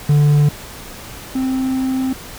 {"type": "tone pair in turn", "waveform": "triangle", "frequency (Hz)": [146.83, 261.6], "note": ["D3", "C4"], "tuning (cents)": [0, 0], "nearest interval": "minor seventh", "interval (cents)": 1000, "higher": "second", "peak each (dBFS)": [-7, -14], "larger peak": "first", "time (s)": [[0.09, 0.49], [1.35, 2.13]], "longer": "second", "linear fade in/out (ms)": 5, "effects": ["pink hiss -34 dBFS RMS until 2.38 s"]}